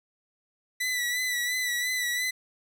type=tone with vibrato; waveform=sawtooth; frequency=1975.5 Hz; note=B6; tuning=in tune; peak=-23 dBFS; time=0.8-2.31 s; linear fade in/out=10 ms; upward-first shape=sine; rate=2.9 Hz; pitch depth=40 cents each way; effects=none